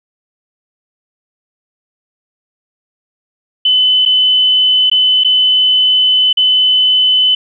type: tone with dropouts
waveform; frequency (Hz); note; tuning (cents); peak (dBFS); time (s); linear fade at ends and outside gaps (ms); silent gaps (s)
sine; 3021; F#7; +35; -7; 3.65-7.35; 5; 4.053-4.059 / 4.899-4.914 / 5.237-5.246 / 6.329-6.371
effects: none